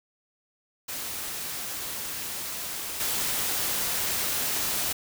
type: noise with level steps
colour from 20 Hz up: white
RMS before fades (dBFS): -34 / -28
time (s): 0.88-4.93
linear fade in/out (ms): 10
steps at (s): 3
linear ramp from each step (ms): 2
effects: none